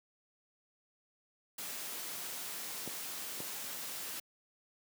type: noise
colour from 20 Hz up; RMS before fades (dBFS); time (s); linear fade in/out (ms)
white; -42; 1.58-4.2; 5
type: clicks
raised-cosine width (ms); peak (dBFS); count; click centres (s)
2; -28; 2; 2.876 / 3.404
effects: high-pass 150 Hz 12 dB/octave